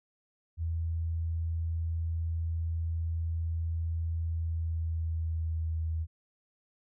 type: tone with pitch glide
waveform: sine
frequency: 82.41 to 80.67 Hz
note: E2 to E2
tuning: 0 to -37 cents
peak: -29 dBFS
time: 0.57-6.07 s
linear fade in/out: 50 ms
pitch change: -37 cents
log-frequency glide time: 4.26-5.79 s
effects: none